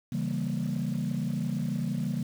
sine chord, C# diminished seventh, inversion none, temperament equal, 138.59 / 164.81 / 196 / 233.1 Hz, C#3 / E3 / G3 / Bb3, 0 / 0 / 0 / 0 cents, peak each -32 dBFS, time 0.12-2.23 s, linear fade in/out 5 ms, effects tanh soft clip ceiling -22 dBFS + 8-bit

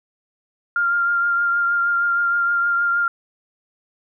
sine tone with vibrato, 1396.9 Hz, F6, in tune, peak -16 dBFS, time 0.76-3.08 s, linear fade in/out 2 ms, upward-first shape triangle, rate 6.4 Hz, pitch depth 22 cents each way, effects none

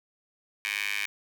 15% pulse tone with high-pass filter, 102.1 Hz, G#2, 29 cents flat, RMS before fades -31 dBFS, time 0.65-1.06 s, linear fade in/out 0 ms, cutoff 2200 Hz, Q 4.9, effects none

